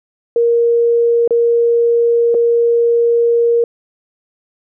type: tone with dropouts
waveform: sine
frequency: 469.1 Hz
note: A#4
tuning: 11 cents sharp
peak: -9 dBFS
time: 0.36-3.64 s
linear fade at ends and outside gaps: 2 ms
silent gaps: 1.277-1.307 / 2.344-2.348 s
effects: none